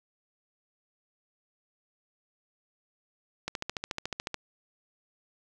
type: click train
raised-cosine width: 0.2 ms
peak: -15 dBFS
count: 13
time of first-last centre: 3.48-4.343 s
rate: 13.9 Hz
effects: none